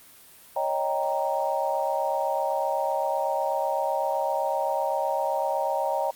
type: chord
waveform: sine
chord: Eb dominant seventh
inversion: third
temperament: equal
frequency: 554.4 / 622.3 / 784 / 932.3 Hz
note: Db5 / Eb5 / G5 / Bb5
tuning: 0 / 0 / 0 / 0 cents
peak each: -29 dBFS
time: 0.56-6.11 s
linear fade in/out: 5 ms
effects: white hiss -51 dBFS RMS until 6.15 s + Opus 32 kbps